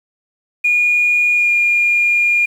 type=tone with pitch glide; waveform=sine; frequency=2437 to 2415 Hz; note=D#7 to D7; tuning=-37 to +48 cents; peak=-10 dBFS; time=0.64-2.46 s; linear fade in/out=10 ms; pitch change=-15 cents; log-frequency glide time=1.35-1.51 s; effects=tanh soft clip ceiling -6 dBFS + 7-bit